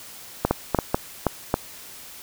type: clicks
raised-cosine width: 1 ms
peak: -4 dBFS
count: 7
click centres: 0.45 / 0.51 / 0.747 / 0.788 / 0.945 / 1.267 / 1.541 s
effects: white hiss -42 dBFS RMS until 2.22 s